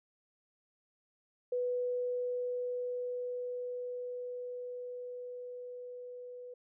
sine tone with level ramp, 493.9 Hz, B4, in tune, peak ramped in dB -30 to -44 dBFS, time 1.52-6.54 s, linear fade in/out 5 ms, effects none

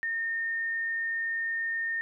sine tone, 1827 Hz, A#6, 35 cents flat, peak -28 dBFS, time 0.03-2.01 s, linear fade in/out 0 ms, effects none

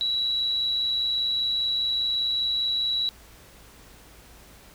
sine tone with amplitude modulation, 3908 Hz, B7, 19 cents flat, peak -21 dBFS, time 0.01-3.09 s, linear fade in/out 0 ms, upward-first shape sine, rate 125 Hz, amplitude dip 35%, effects added 55 Hz sine -54 dBFS peak until 4.74 s + pink hiss -51 dBFS RMS until 4.74 s

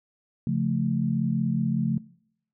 sine chord, Db augmented, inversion none, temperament equal, 138.59 / 174.61 / 220 Hz, Db3 / F3 / A3, 0 / 0 / 0 cents, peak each -27 dBFS, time 0.47-1.98 s, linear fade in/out 2 ms, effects noise-tail reverb RT60 0.7 s tail -22 dB re dry

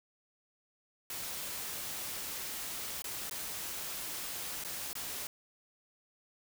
white noise with dropouts, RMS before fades -40 dBFS, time 1.1-5.27 s, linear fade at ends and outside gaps 2 ms, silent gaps 3.021-3.042 / 3.297-3.31 / 4.639-4.647 / 4.931-4.953 s, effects none

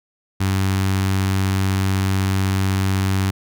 sawtooth tone with notch filter, 96 Hz, G2, 36 cents flat, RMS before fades -19 dBFS, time 0.4-3.31 s, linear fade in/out 10 ms, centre 540 Hz, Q 1.1, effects none

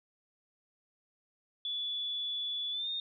sine tone with pitch glide, 3439 to 3665 Hz, A7 to A#7, -40 to -30 cents, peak -33 dBFS, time 1.65-3 s, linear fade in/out 2 ms, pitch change +110 cents, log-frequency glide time 2.71-2.89 s, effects none

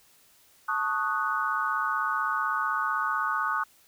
sine chord, D# half-diminished seventh, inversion second, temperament equal, 880 / 1108.7 / 1244.5 / 1480 Hz, A5 / C#6 / D#6 / F#6, 0 / 0 / 0 / 0 cents, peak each -34 / -31 / -29 / -30 dBFS, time 0.68-3.64 s, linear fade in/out 10 ms, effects white hiss -60 dBFS RMS until 3.87 s

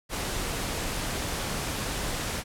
pink noise, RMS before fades -31 dBFS, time 0.09-2.44 s, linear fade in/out 50 ms, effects low-pass 12000 Hz 12 dB/octave

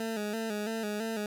20% pulse tone with vibrato, 216.5 Hz, A3, 28 cents flat, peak -27 dBFS, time 0-1.26 s, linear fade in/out 2 ms, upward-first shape square, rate 3 Hz, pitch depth 63 cents each way, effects none

